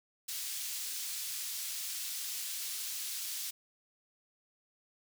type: high-pass noise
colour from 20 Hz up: pink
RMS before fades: -39 dBFS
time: 0.28-3.51 s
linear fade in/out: 10 ms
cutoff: 4200 Hz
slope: 12 dB/octave
effects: none